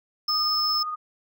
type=tone with tremolo; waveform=sine; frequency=1234 Hz; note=D#6; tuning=15 cents flat; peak=-26 dBFS; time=0.28-0.96 s; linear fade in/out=20 ms; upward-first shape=sine; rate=17 Hz; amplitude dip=35%
type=tone; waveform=triangle; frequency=5230 Hz; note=E8; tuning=15 cents flat; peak=-21 dBFS; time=0.28-0.83 s; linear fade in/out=5 ms
effects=none